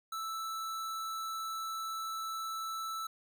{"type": "tone", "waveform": "square", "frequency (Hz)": 1318.5, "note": "E6", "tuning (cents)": 0, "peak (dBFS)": -37, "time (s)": [0.12, 3.07], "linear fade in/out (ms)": 5, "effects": []}